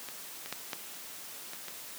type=clicks; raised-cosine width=0.2 ms; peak=-23 / -23 / -17 / -16 / -24 / -24 dBFS; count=6; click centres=0.087 / 0.46 / 0.526 / 0.732 / 1.534 / 1.683 s; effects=white hiss -45 dBFS RMS until 1.98 s + high-pass 150 Hz 12 dB/octave